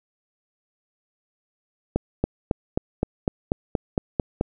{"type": "accelerating click train", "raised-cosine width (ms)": 2, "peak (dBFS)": -7, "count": 11, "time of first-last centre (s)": [1.96, 4.411], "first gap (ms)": 280, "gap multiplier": 0.97, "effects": []}